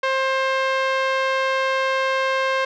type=tone with low-pass filter; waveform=5% pulse; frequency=530 Hz; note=C5; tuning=22 cents sharp; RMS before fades=-21 dBFS; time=0.03-2.65 s; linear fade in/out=5 ms; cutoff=1700 Hz; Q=0.61; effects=none